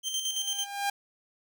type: tone with tremolo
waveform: 25% pulse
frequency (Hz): 3136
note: G7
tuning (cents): 0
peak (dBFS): -24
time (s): 0.03-0.67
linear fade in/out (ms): 50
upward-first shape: square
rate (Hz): 9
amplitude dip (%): 50
type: tone with exponential growth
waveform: sawtooth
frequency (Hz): 803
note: G5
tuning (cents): +41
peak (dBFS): -21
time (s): 0.3-0.9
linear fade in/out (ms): 5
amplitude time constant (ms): 130
effects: none